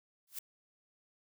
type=noise with exponential growth; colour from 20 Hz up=blue; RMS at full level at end=-36 dBFS; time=0.27-0.39 s; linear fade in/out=5 ms; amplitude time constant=24 ms; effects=none